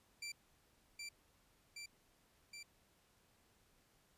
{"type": "tone with echo", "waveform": "20% pulse", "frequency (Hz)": 2349, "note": "D7", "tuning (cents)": 0, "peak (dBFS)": -39, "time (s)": [0.22, 0.32], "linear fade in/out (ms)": 5, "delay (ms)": 770, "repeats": 3, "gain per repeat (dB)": -2, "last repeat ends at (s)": 2.63, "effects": ["pink hiss -73 dBFS RMS until 4.17 s", "resampled to 32000 Hz"]}